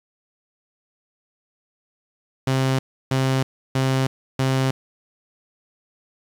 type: tone bursts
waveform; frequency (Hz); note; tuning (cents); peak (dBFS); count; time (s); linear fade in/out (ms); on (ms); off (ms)
sawtooth; 132.4; C3; +21; -14; 4; 2.47-4.71; 5; 320; 320
effects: low-pass 9000 Hz 12 dB/octave + 7-bit